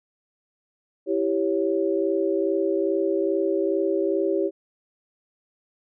sine chord, C# diminished, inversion first, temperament equal, 329.6 / 392 / 554.4 Hz, E4 / G4 / C#5, 0 / 0 / 0 cents, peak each -25 / -23 / -27 dBFS, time 1.06-4.51 s, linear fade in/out 50 ms, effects none

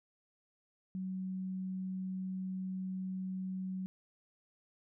sine tone, 187.4 Hz, F#3, 22 cents sharp, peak -36 dBFS, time 0.95-3.86 s, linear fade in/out 0 ms, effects none

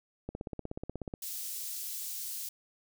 click train, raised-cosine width 2 ms, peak -24 dBFS, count 15, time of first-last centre 0.29-1.138 s, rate 16.5 Hz
white high-pass noise, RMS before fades -39 dBFS, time 1.22-2.49 s, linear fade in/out 5 ms, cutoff 5000 Hz, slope 12 dB/octave
effects none

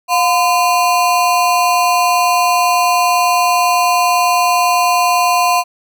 square ring-modulated tone, 865 Hz, A5, 30 cents flat, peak -8 dBFS, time 0.08-5.64 s, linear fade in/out 50 ms, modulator 154 Hz, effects none

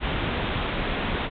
pink low-pass noise, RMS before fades -27 dBFS, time 0-1.3 s, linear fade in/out 50 ms, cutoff 3700 Hz, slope 96 dB/octave, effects none

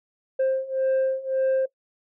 sine beating tone pair, 527 / 528.8 Hz, C5 / C5, +12 / +18 cents, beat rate 1.8 Hz, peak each -23 / -21 dBFS, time 0.39-1.66 s, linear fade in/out 10 ms, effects noise-tail reverb RT60 0.1 s tail -20 dB re dry + tanh soft clip ceiling -18 dBFS

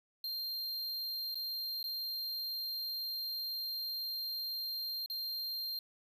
square tone with dropouts, 4186 Hz, C8, in tune, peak -37 dBFS, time 0.24-5.79 s, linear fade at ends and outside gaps 2 ms, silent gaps 1.345-1.354 / 1.829-1.84 / 5.061-5.099 s, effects 11-bit

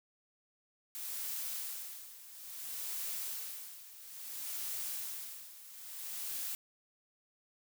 blue noise with tremolo, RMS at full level -39 dBFS, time 0.95-6.55 s, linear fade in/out 0 ms, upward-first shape sine, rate 0.59 Hz, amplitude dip 80%, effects none

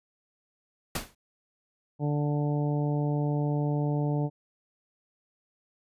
pink noise with exponential decay, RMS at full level -27 dBFS, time 0.95-1.15 s, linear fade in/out 5 ms, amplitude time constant 42 ms
harmonic tone, 146.83 Hz, D3, in tune, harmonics 1 / 2 / 3 / 4 / 5 / 6, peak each -26 / -32 / -36 / -38 / -40 / -42 dBFS, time 1.99-4.3 s, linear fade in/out 50 ms
effects resampled to 32000 Hz

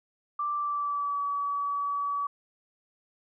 sine tone with pitch glide, 1174.7 to 1141.3 Hz, D6 to D6, 0 to -50 cents, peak -27 dBFS, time 0.39-2.27 s, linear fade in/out 5 ms, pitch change -50 cents, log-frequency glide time 0.54-1.21 s, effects none

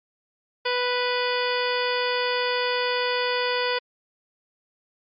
harmonic tone with a mistuned harmonic, 493.9 Hz, B4, in tune, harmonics 1 / 2 / 3 / 4 / 5 / 6 / 7 / 9 / 10, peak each -26 / -29 / -31 / -32 / -33 / -34 / -34 / -36 / -36 dBFS, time 0.65-3.79 s, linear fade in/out 10 ms, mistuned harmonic 10, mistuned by -27 cents, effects Opus 48 kbps

